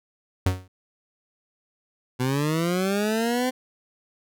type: tone with exponential decay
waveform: 45% pulse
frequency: 92.5 Hz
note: F#2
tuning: in tune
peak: -16 dBFS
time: 0.46-0.68 s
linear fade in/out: 5 ms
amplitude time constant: 47 ms
type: linear sweep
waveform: 20% pulse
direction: up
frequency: 123.47 to 258.2 Hz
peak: -17 dBFS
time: 2.19-3.51 s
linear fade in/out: 20 ms
effects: none